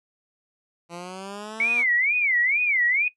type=exponential sweep; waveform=10% pulse; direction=up; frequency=169.1 to 246.9 Hz; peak=-26 dBFS; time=0.89-1.85 s; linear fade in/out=50 ms
type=tone with vibrato; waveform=sine; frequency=2175 Hz; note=C#7; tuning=33 cents flat; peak=-19 dBFS; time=1.6-3.08 s; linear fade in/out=2 ms; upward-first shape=sine; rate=2.2 Hz; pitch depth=230 cents each way
effects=noise-tail reverb RT60 0.1 s tail -17 dB re dry + resampled to 24000 Hz